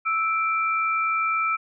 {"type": "tone pair together", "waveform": "sine", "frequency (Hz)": [1318.3, 2349], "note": ["E6", "D7"], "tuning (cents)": [0, 0], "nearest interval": "minor seventh", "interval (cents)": 1000, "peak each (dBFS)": [-22, -26], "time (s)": [0.05, 1.57], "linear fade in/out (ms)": 20, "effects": []}